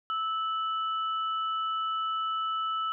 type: tone pair together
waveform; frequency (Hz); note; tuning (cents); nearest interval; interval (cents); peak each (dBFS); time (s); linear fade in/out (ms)
sine; 1310 / 2972; E6 / F#7; -11 / +7; octave + major second; 1418; -28 / -39; 0.1-2.92; 0
effects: none

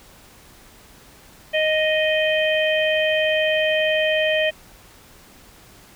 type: harmonic tone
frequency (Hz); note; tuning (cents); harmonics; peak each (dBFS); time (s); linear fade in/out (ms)
622.3; D#5; 0; 1 / 3 / 4 / 5; -19 / -24 / -25 / -26; 1.53-4.51; 20
effects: pink hiss -48 dBFS RMS until 5.95 s

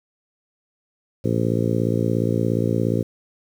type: harmonic tone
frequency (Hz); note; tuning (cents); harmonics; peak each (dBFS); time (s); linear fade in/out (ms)
57.1; A#1; -35; 2 / 3 / 4 / 5 / 6 / 7 / 8 / 9; -23 / -25 / -26 / -27 / -28 / -28 / -29 / -30; 1.24-3.03; 10
effects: 8-bit

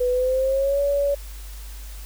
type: tone with pitch glide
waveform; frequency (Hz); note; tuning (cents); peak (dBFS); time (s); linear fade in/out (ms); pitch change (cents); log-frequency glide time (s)
sine; 495.9 to 566.4; B4 to C#5; +7 to +37; -18; 0-1.15; 10; +230; 0.1-0.81
effects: added 50 Hz sine -34 dBFS peak until 2.05 s + white hiss -45 dBFS RMS until 2.05 s

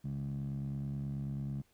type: tone with band-pass filter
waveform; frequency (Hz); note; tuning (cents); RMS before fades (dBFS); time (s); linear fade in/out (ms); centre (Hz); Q
15% pulse; 69.3; C#2; 0; -38; 0.04-1.62; 10; 160; 4.4
effects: pink hiss -71 dBFS RMS until 1.73 s

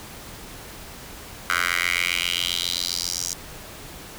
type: tone with high-pass filter sweep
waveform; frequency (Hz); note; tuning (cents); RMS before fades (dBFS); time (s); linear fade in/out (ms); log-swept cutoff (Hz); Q
10% pulse; 87.5; F2; +4; -25; 1.5-3.33; 0; 1500 to 6200; 3.6
effects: pink hiss -40 dBFS RMS until 4.18 s

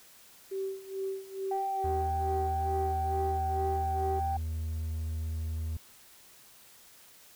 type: tone with tremolo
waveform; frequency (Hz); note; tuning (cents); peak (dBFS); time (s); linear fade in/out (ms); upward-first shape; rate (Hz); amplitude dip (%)
sine; 385.8; G4; -28; -30; 0.51-4.2; 10; sine; 2.3; 85
type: tone with vibrato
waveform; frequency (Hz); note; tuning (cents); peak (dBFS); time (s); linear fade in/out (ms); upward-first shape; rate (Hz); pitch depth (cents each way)
sine; 776; G5; -18; -29; 1.51-4.37; 5; sine; 1.9; 13
type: tone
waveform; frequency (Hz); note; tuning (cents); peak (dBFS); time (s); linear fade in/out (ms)
triangle; 79.8; D#2; +44; -29; 1.84-5.77; 5
effects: tanh soft clip ceiling -21 dBFS + white hiss -56 dBFS RMS until 7.35 s

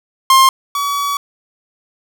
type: tone pair in turn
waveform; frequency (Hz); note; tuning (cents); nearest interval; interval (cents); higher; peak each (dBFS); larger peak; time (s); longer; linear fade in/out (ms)
45% pulse; 1060 / 1136.7; C6 / C#6; +22 / +43; minor second; 121; second; -6 / -16; first; 0.3-0.49 / 0.75-1.17; second; 2
effects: none

